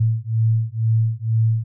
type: beating tone pair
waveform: sine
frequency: 111.2 / 113.3 Hz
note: A2 / A#2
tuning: +19 / -49 cents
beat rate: 2.1 Hz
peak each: -19 dBFS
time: 0-1.64 s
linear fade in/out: 10 ms
effects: none